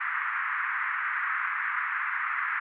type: band-pass noise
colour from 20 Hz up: white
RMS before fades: -30 dBFS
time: 0-2.6 s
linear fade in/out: 10 ms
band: 1100 to 2000 Hz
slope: 48 dB/octave
effects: none